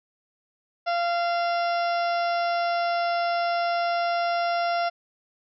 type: harmonic tone with a mistuned harmonic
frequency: 690 Hz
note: F5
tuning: 21 cents flat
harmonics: 1 / 2 / 3 / 4 / 5 / 6 / 7 / 8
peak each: -23 / -30 / -37 / -39 / -43 / -45 / -43 / -41 dBFS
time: 0.86-4.9 s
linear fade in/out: 20 ms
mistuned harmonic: 8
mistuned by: -38 cents
effects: none